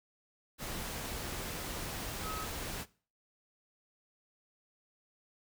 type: tone in noise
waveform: sine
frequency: 1278 Hz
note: D#6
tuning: 46 cents sharp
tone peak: -40 dBFS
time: 2.22-2.48 s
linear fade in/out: 50 ms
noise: pink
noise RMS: -40 dBFS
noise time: 0.58-2.86 s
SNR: -3 dB
effects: noise-tail reverb RT60 0.4 s tail -20 dB re dry